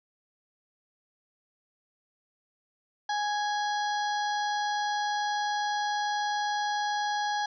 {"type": "harmonic tone with a mistuned harmonic", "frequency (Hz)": 830.6, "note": "G#5", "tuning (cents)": 0, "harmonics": [1, 2, 4, 5, 6, 7], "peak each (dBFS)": [-28, -34, -40, -42, -44, -45], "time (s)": [3.09, 7.46], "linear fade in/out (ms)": 5, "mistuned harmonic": 6, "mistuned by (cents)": -27, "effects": []}